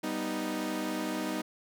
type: chord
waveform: sawtooth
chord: G augmented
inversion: none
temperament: equal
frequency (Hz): 196 / 246.9 / 311.1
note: G3 / B3 / D#4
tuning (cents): 0 / 0 / 0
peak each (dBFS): -34 / -33 / -30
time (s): 0.03-1.42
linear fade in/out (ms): 10
effects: none

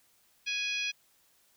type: harmonic tone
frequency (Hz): 830.6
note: G#5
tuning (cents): 0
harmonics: 2 / 3 / 4 / 5 / 6 / 7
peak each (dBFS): -44 / -32 / -37 / -43 / -42 / -44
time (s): 0.46-0.92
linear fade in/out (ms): 20
effects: white hiss -67 dBFS RMS until 1.56 s

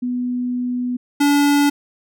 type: tone pair in turn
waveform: sine / square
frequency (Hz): 247.3 / 287.4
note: B3 / D4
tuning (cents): +3 / -37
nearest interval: minor third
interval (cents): 260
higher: second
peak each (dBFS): -19 / -13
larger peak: second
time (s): 0.02-0.97 / 1.2-1.7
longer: first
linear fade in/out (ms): 10
effects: none

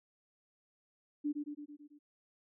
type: tone with echo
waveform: sine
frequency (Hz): 293.7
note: D4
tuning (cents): 0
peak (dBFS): -31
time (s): 1.24-1.33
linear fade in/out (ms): 20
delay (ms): 110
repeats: 6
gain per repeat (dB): -4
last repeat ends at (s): 1.99
effects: none

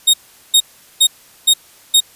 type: tone bursts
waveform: sawtooth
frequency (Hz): 3729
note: A#7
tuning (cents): 0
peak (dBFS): -4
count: 5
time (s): 0.07-2.005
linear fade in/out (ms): 10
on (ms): 67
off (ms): 400
effects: white hiss -46 dBFS RMS until 2.15 s + resampled to 32000 Hz

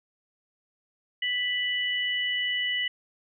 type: tone pair together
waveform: sine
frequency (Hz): 1975.5 / 2958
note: B6 / F#7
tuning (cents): 0 / -1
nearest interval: perfect fifth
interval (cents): 699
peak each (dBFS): -28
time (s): 1.22-2.88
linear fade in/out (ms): 5
effects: none

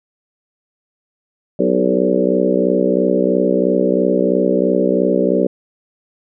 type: harmonic tone with a mistuned harmonic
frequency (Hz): 63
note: B1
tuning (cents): +35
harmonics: 3 / 4 / 5 / 6 / 7 / 8 / 9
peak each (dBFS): -20 / -20 / -20 / -20 / -20 / -20 / -20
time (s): 1.59-5.47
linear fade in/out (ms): 5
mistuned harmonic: 6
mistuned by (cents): +33
effects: none

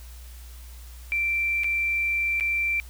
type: tone with dropouts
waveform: sine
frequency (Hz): 2349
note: D7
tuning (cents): 0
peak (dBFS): -22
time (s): 1.12-2.8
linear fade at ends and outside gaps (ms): 0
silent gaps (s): 1.635-1.643 / 2.399-2.408
effects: added 60 Hz sine -40 dBFS peak until 2.89 s + white hiss -51 dBFS RMS until 2.89 s

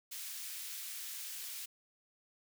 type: high-pass noise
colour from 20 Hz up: white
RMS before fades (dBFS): -44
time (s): 0.11-1.66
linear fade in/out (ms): 10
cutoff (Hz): 2100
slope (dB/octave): 12
effects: none

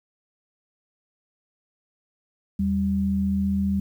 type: tone pair together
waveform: sine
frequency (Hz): 81.13 / 196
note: E2 / G3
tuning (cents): -27 / 0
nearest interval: octave + minor third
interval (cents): 1527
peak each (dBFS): -28 / -21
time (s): 2.59-3.8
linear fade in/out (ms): 5
effects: 9-bit

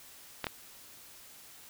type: clicks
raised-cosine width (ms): 0.3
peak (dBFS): -16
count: 2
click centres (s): 0.443 / 0.468
effects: white hiss -53 dBFS RMS until 1.69 s

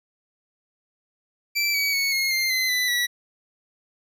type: tone with pitch steps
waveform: 25% pulse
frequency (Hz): 2332 / 2272 / 2214 / 2157 / 2102 / 2048 / 1995.2 / 1944.1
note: D7 / C#7 / C#7 / C#7 / C7 / C7 / B6 / B6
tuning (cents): -13 / +42 / -3 / -48 / +7 / -38 / +17 / -28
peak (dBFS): -17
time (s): 1.55-3.07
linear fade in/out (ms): 20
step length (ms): 190
effects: none

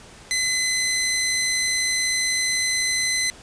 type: tone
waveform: 15% pulse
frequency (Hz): 2032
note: B6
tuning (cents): +49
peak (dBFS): -14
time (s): 0.31-3.3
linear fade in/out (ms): 0
effects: pink hiss -45 dBFS RMS until 3.42 s + resampled to 22050 Hz

